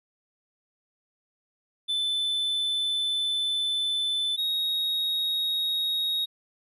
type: tone pair in turn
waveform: triangle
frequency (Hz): 3517 / 3766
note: A7 / A#7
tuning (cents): -1 / +17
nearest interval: minor second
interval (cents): 118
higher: second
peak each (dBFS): -23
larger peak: neither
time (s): 1.88-4.37 / 4.37-6.26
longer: first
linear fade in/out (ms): 20
effects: resampled to 32000 Hz